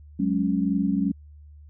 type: chord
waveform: sine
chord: F# suspended second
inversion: none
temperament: equal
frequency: 185 / 207.7 / 277.2 Hz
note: F#3 / G#3 / C#4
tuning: 0 / 0 / 0 cents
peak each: -25 dBFS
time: 0.19-1.12 s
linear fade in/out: 10 ms
effects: added 74 Hz sine -44 dBFS peak until 1.69 s